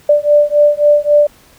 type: beating tone pair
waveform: sine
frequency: 587.3 / 591 Hz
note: D5 / D5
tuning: 0 / +11 cents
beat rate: 3.7 Hz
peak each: -10 dBFS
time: 0.09-1.27 s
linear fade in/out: 5 ms
effects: pink hiss -46 dBFS RMS until 1.58 s